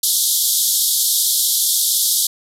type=band-pass noise; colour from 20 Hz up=white; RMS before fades=-17 dBFS; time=0.03-2.27 s; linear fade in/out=5 ms; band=3300 to 14000 Hz; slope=96 dB/octave; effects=none